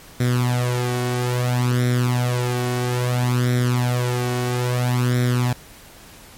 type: tone with flanger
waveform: sawtooth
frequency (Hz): 123.47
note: B2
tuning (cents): 0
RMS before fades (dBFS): -20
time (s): 0.2-5.53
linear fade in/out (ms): 5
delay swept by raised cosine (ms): 0.53 to 2.73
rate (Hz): 0.6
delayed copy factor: +0.75
effects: pink hiss -44 dBFS RMS until 6.37 s + MP3 64 kbps